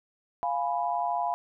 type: chord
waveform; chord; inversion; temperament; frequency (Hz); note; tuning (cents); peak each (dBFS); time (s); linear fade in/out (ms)
sine; F diminished; none; equal; 698.5 / 830.6 / 987.8; F5 / Ab5 / Cb6; 0 / 0 / 0; -29 / -31 / -31; 0.43-1.34; 0
effects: none